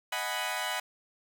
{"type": "chord", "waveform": "15% pulse", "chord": "G# minor seventh", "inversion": "second", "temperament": "equal", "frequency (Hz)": [622.3, 740, 830.6, 987.8], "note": ["D#5", "F#5", "G#5", "B5"], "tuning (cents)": [0, 0, 0, 0], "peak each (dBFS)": [-32, -29, -32, -29], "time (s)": [0.12, 0.8], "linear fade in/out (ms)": 5, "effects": []}